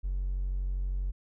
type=tone with hard clipping; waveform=triangle; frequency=46.25 Hz; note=F#1; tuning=in tune; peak=-28 dBFS; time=0.03-1.12 s; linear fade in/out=20 ms; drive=2 dB; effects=none